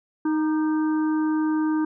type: harmonic tone with a mistuned harmonic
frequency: 311.1 Hz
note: D#4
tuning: in tune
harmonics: 1 / 3 / 4 / 5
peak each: -20 / -33 / -38 / -38 dBFS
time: 0.25-1.85 s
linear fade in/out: 5 ms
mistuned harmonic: 4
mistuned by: -52 cents
effects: none